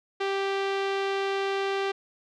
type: tone with low-pass filter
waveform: sawtooth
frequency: 392 Hz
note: G4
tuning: in tune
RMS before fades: -28 dBFS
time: 0.2-1.92 s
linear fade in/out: 10 ms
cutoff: 3500 Hz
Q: 1.2
effects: none